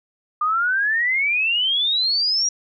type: exponential sweep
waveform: sine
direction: up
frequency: 1200 to 5780 Hz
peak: -17 dBFS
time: 0.41-2.49 s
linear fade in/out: 5 ms
effects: none